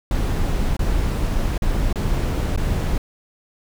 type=noise with dropouts; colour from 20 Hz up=brown; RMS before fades=-20 dBFS; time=0.11-2.98 s; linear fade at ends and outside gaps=2 ms; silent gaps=0.768-0.792 / 1.579-1.621 / 1.928-1.957 / 2.562-2.575 s; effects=none